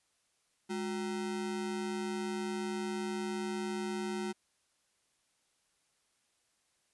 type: ring-modulated tone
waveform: square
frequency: 284.6 Hz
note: C#4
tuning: 46 cents sharp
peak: -32 dBFS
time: 0.69-4.33 s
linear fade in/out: 20 ms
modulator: 77.3 Hz
effects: white hiss -75 dBFS RMS until 6.93 s + resampled to 24000 Hz